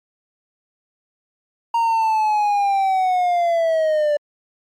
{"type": "linear sweep", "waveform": "triangle", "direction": "down", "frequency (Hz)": [932.3, 584], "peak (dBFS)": -13, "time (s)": [1.74, 4.17], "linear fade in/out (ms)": 5, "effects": ["MP3 64 kbps"]}